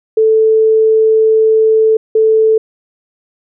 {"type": "tone bursts at uneven times", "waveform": "sine", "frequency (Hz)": 440, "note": "A4", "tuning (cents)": 0, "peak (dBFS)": -6, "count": 2, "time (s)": [[0.17, 1.97], [2.15, 2.58]], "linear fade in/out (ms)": 5, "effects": []}